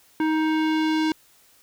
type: tone with low-pass filter sweep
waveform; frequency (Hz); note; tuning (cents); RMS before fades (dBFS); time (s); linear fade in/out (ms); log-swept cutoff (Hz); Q
square; 313.8; D#4; +15; -22; 0.2-1.12; 2; 1900 to 4800; 1.1
effects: white hiss -57 dBFS RMS until 1.62 s